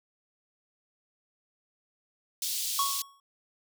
pink high-pass noise, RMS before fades -32 dBFS, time 2.42-3.02 s, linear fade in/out 2 ms, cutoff 3700 Hz, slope 24 dB/octave
square tone with exponential decay, 1108.7 Hz, C#6, in tune, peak -24 dBFS, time 2.79-3.2 s, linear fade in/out 2 ms, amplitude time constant 88 ms
effects none

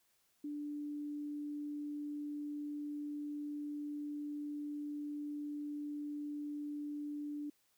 sine tone, 293.7 Hz, D4, in tune, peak -39 dBFS, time 0.44-7.5 s, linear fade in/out 5 ms, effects white hiss -75 dBFS RMS until 7.77 s

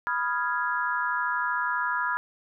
sine chord, F half-diminished seventh, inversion second, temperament equal, 987.8 / 1244.5 / 1396.9 / 1661.2 Hz, Cb6 / Eb6 / F6 / Ab6, 0 / 0 / 0 / 0 cents, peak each -29 / -33 / -30 / -30 dBFS, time 0.07-2.17 s, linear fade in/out 0 ms, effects none

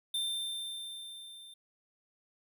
square tone with level ramp, 3584 Hz, A7, 31 cents sharp, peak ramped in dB -31 to -50 dBFS, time 0.14-1.54 s, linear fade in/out 5 ms, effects none

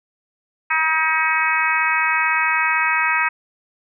harmonic tone, 317.9 Hz, D#4, 37 cents sharp, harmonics 3 / 4 / 5 / 6 / 7 / 8, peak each -23 / -23 / -23 / -23 / -23 / -23 dBFS, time 0.7-3.29 s, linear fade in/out 10 ms, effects none

